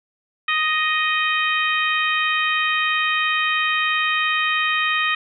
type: harmonic tone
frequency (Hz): 623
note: D#5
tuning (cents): +2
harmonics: 2 / 3 / 4 / 5 / 6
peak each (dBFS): -23 / -22 / -23 / -27 / -30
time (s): 0.48-5.15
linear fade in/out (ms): 5
effects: none